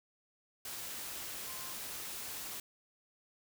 sine tone in noise, 1046 Hz, C6, 1 cent flat, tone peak -52 dBFS, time 1.47-1.73 s, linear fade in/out 2 ms, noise white, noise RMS -43 dBFS, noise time 0.65-2.6 s, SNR -12 dB, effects none

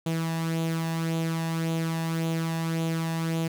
sawtooth tone with flanger, 163.7 Hz, E3, 12 cents flat, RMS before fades -28 dBFS, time 0.06-3.48 s, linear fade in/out 5 ms, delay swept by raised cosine 0.28 to 1.14 ms, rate 1.8 Hz, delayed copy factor +0.5, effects none

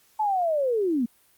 sine linear sweep, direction down, 879 to 220 Hz, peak -21 dBFS, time 0.19-1.06 s, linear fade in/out 10 ms, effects white hiss -61 dBFS RMS until 1.37 s + Opus 48 kbps

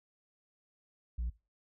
sine tone, 58.27 Hz, A#1, in tune, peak -30 dBFS, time 1.18-1.3 s, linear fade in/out 10 ms, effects noise-tail reverb RT60 0.3 s tail -21 dB re dry + tanh soft clip ceiling -31 dBFS

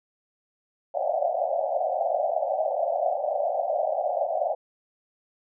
pink band-pass noise, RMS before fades -26 dBFS, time 0.94-4.55 s, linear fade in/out 10 ms, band 560 to 770 Hz, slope 96 dB/octave, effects none

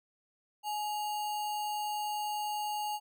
sine tone with sample-and-hold, 840 Hz, G#5, 19 cents sharp, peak -32 dBFS, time 0.63-3 s, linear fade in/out 50 ms, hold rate 3675 Hz, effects none

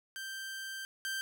sawtooth tone pair in turn, 1568 / 1568 Hz, G6 / G6, 0 / 0 cents, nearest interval unison, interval 0 cents, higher neither, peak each -36 / -31 dBFS, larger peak second, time 0.16-0.85 / 1.05-1.21 s, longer first, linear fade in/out 0 ms, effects none

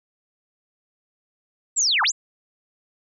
sine linear two-way sweep, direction down then up, 7902 to 772 to 7902 Hz, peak -17 dBFS, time 1.76-2.12 s, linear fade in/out 20 ms, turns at 2.03 s, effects none

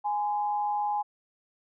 sine tone pair together, 831 / 1023.9 Hz, G#5 / C6, +1 / -38 cents, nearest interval major third, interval 361 cents, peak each -26 / -36 dBFS, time 0.04-1.03 s, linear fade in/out 20 ms, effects none

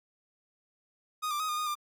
45% pulse tone with pitch steps, 1242 / 1183 / 1258 / 1217 / 1233 / 1195 Hz, D#6 / D6 / D#6 / D#6 / D#6 / D6, -3 / +12 / +19 / -39 / -16 / +30 cents, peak -30 dBFS, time 1.22-1.754 s, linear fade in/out 20 ms, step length 89 ms, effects none

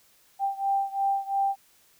sine beating tone pair, 787 / 789.9 Hz, G5 / G5, +7 / +13 cents, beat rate 2.9 Hz, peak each -26 / -28 dBFS, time 0.39-1.56 s, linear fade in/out 50 ms, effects white hiss -61 dBFS RMS until 1.99 s

